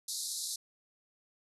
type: band-pass noise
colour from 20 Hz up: pink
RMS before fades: -38 dBFS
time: 0.08-0.56 s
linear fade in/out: 5 ms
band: 3800 to 12000 Hz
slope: 96 dB/octave
effects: none